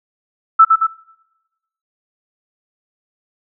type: tone with echo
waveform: sine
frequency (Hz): 1318.5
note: E6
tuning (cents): 0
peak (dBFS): -3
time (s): 0.59-0.65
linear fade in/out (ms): 10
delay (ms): 110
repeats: 2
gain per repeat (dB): -4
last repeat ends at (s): 0.87
effects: noise-tail reverb RT60 1.0 s tail -22 dB re dry